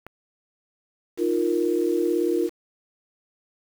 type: click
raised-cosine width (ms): 0.5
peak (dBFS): -23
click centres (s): 0.066
type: chord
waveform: sine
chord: Eb suspended second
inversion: none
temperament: equal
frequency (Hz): 311.1 / 349.2 / 466.2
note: Eb4 / F4 / Bb4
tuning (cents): 0 / 0 / 0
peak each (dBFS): -26 / -22 / -26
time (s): 1.17-2.5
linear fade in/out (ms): 50
effects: 7-bit